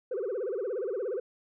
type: tone with vibrato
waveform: sine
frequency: 440 Hz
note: A4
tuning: in tune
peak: -28 dBFS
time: 0.11-1.2 s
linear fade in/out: 5 ms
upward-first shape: sine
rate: 17 Hz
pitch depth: 290 cents each way
effects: tanh soft clip ceiling -27 dBFS